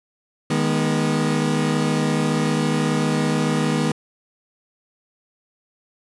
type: chord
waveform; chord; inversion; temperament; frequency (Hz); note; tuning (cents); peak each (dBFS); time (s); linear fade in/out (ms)
30% pulse; G# minor; second; equal with one note detuned; 155.56 / 207.7 / 242.4; D#3 / G#3 / B3; 0 / 0 / -32; -19 / -22 / -20; 0.5-3.92; 5
effects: resampled to 24000 Hz